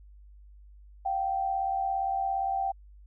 sine tone pair together, 698.5 / 775.9 Hz, F5 / G5, 0 / -18 cents, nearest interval major second, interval 182 cents, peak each -34 / -27 dBFS, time 1.05-2.72 s, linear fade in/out 10 ms, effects added 50 Hz sine -49 dBFS peak until 3.06 s

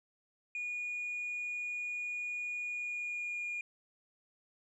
sine tone with pitch glide, 2447 to 2427 Hz, D#7 to D#7, -29 to -44 cents, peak -34 dBFS, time 0.55-3.61 s, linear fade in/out 2 ms, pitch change -15 cents, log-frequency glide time 2.63-3.47 s, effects tanh soft clip ceiling -33 dBFS

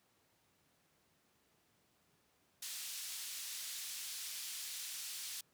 pink band-pass noise, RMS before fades -45 dBFS, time 2.62-5.41 s, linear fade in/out 5 ms, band 3700 to 14000 Hz, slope 12 dB/octave, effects pink hiss -74 dBFS RMS until 5.53 s + high-pass 100 Hz 12 dB/octave

